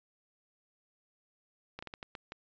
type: slowing click train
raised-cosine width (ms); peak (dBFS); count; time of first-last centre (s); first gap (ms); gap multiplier
0.3; -26; 7; 1.79-2.321; 35; 1.37
effects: resampled to 16000 Hz